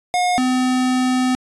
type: tone pair in turn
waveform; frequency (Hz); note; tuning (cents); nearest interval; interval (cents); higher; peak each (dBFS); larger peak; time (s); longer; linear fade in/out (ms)
square; 720 / 254.6; F#5 / C4; -47 / -47; octave + tritone; 1800; first; -16; neither; 0.14-0.38 / 0.38-1.35; second; 0
effects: resampled to 24000 Hz